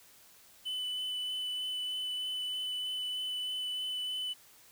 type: tone with vibrato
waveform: triangle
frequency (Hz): 3003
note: F#7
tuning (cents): +25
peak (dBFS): -32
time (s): 0.65-4.34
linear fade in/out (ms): 20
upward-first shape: sine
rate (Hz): 3.2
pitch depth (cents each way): 9
effects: white hiss -59 dBFS RMS until 4.71 s